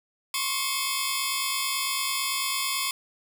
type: tone cluster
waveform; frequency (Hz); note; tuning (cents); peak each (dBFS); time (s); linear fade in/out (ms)
15% pulse; 1056 / 1105 / 2571 / 3524 / 4822; C6 / C#6 / E7 / A7 / D8; +16 / -6 / -44 / +2 / +45; -26; 0.34-2.91; 2
effects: none